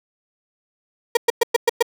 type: tone bursts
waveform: 35% pulse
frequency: 470 Hz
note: A#4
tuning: 14 cents sharp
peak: -10 dBFS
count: 6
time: 1.15-1.826 s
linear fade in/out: 5 ms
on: 21 ms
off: 110 ms
effects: none